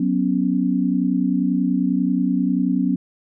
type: chord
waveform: sine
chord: F# suspended fourth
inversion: none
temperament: equal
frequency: 185 / 246.9 / 277.2 Hz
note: F#3 / B3 / C#4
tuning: 0 / 0 / 0 cents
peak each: -21 dBFS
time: 0-2.96 s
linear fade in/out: 5 ms
effects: none